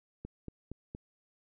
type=click train; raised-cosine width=3 ms; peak=-28 dBFS; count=4; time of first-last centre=0.25-0.949 s; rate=4.29 Hz; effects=none